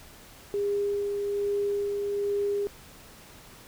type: tone with tremolo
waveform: sine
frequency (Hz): 405.6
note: G#4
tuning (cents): -41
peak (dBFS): -24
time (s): 0.54-2.67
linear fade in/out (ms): 0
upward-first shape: sine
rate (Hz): 1.2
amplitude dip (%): 30
effects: pink hiss -50 dBFS RMS until 3.67 s